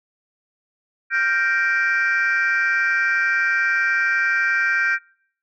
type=chord; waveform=sine; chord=G minor seventh; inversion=third; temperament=equal; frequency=1396.9 / 1568 / 1864.7 / 2349 Hz; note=F6 / G6 / Bb6 / D7; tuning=0 / 0 / 0 / 0 cents; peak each=-24 / -18 / -24 / -24 dBFS; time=1.1-4.99 s; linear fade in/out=50 ms; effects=noise-tail reverb RT60 0.6 s tail -25 dB re dry + tanh soft clip ceiling -11 dBFS